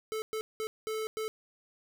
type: tone bursts at uneven times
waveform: square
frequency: 436.7 Hz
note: A4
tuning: 13 cents flat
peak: -33 dBFS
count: 5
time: 0.12-0.22 / 0.33-0.41 / 0.6-0.67 / 0.87-1.07 / 1.17-1.28 s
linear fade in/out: 0 ms
effects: none